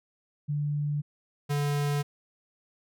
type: tone pair in turn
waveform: sine / square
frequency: 146.83 / 144.72 Hz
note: D3 / D3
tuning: 0 / -25 cents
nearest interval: unison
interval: 25 cents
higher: first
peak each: -26 dBFS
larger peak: neither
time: 0.48-1.02 / 1.49-2.03 s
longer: neither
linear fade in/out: 20 ms
effects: none